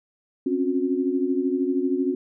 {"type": "tone cluster", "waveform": "sine", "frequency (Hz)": [264.5, 277.4, 362.7], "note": ["C4", "C#4", "F#4"], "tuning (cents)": [19, 1, -34], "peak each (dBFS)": -25, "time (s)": [0.46, 2.15], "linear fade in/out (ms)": 5, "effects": []}